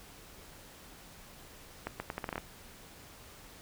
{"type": "accelerating click train", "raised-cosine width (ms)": 0.5, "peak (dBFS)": -20, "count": 9, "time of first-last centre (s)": [1.87, 2.38], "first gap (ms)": 130, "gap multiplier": 0.78, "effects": ["pink hiss -53 dBFS RMS until 3.61 s"]}